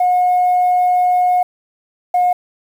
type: tone pair in turn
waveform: sine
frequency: 723 / 719 Hz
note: F#5 / F#5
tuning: -40 / -50 cents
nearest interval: unison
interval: 10 cents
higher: first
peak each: -9 dBFS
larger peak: neither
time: 0-1.43 / 2.14-2.33 s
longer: first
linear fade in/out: 5 ms
effects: tanh soft clip ceiling -8 dBFS + 7-bit